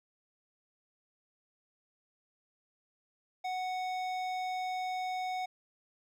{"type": "tone with hard clipping", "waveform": "sine", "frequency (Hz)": 740, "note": "F#5", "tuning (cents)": 0, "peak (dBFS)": -35, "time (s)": [3.44, 5.46], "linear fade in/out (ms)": 10, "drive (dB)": 13, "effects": []}